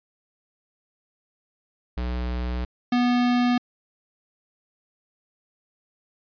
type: tone pair in turn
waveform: square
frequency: 61.2 / 244.8 Hz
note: B1 / B3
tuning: -15 / -15 cents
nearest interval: 2 octaves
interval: 2400 cents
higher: second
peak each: -26 / -19 dBFS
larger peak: second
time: 1.97-2.65 / 2.92-3.58 s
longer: first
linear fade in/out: 5 ms
effects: resampled to 11025 Hz